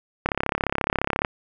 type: click train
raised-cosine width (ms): 0.5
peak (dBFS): -6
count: 35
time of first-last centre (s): 0.26-1.248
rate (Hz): 34.4
effects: none